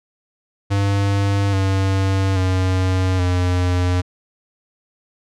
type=tone with pitch steps; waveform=square; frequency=99.7 / 96.3 / 93.02 / 89.85 Hz; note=G2 / G2 / F#2 / F2; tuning=+30 / -30 / +10 / +50 cents; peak=-16 dBFS; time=0.7-4.02 s; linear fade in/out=20 ms; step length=830 ms; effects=low-pass 7000 Hz 12 dB/octave